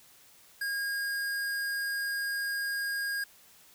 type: tone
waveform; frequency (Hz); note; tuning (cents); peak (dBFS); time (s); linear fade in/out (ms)
square; 1627; G#6; -36; -31; 0.61-3.24; 5
effects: white hiss -58 dBFS RMS until 3.74 s